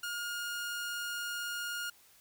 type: tone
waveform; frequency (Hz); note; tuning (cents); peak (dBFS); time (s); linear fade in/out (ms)
sawtooth; 1423; F6; +32; -32; 0.03-1.9; 5
effects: white hiss -62 dBFS RMS until 2.2 s